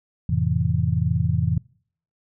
sine chord, F major seventh, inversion none, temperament just, 87.31 / 109.13 / 130.96 / 163.7 Hz, F2 / A2 / C3 / E3, 0 / -14 / +2 / -12 cents, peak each -24 dBFS, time 0.29-1.58 s, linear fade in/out 5 ms, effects noise-tail reverb RT60 0.6 s tail -26 dB re dry

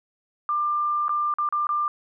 sine tone with dropouts, 1192 Hz, D6, 25 cents sharp, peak -21 dBFS, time 0.49-1.88 s, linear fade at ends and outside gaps 1 ms, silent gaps 1.082-1.093 / 1.339-1.385 / 1.489-1.525 / 1.669-1.691 s, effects none

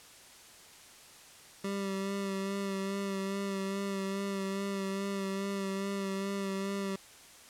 25% pulse tone with vibrato, 196 Hz, G3, in tune, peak -29 dBFS, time 1.64-6.96 s, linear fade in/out 5 ms, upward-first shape sine, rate 2.4 Hz, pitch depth 24 cents each way, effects white hiss -54 dBFS RMS until 7.49 s + low-pass 10000 Hz 12 dB/octave

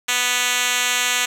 5% pulse tone with band-pass filter, 246.9 Hz, B3, in tune, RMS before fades -20 dBFS, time 0.08-1.26 s, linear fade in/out 10 ms, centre 5400 Hz, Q 0.74, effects 7-bit

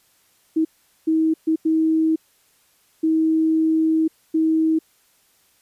sine tone bursts at uneven times, 319.1 Hz, D#4, 44 cents sharp, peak -15 dBFS, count 6, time 0.56-0.65 / 1.07-1.34 / 1.47-1.56 / 1.65-2.16 / 3.03-4.08 / 4.34-4.79 s, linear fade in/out 10 ms, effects white hiss -60 dBFS RMS until 5.61 s + resampled to 32000 Hz

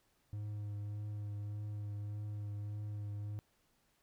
triangle tone with vibrato, 103.83 Hz, G#2, in tune, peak -37 dBFS, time 0.33-3.39 s, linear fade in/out 0 ms, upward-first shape triangle, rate 1.7 Hz, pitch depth 21 cents each way, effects pink hiss -75 dBFS RMS until 4.02 s

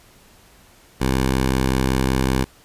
10% pulse tone, 65.3 Hz, C2, 3 cents flat, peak -9 dBFS, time 1-2.45 s, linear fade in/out 20 ms, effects pink hiss -51 dBFS RMS until 2.64 s + resampled to 32000 Hz

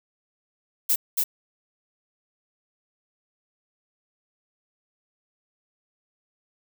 violet noise with echo, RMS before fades -21 dBFS, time 0.89-0.96 s, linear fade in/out 10 ms, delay 280 ms, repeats 1, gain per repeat -2 dB, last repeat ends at 1.24 s, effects none

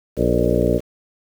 harmonic tone with a mistuned harmonic, 59.8 Hz, A#1, 45 cents sharp, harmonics 1 / 2 / 3 / 4 / 5 / 6 / 7 / 8 / 9 / 10, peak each -24 / -24 / -24 / -24 / -24 / -24 / -24 / -24 / -24 / -24 dBFS, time 0.16-0.81 s, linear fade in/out 50 ms, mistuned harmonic 7, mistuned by +71 cents, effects 7-bit

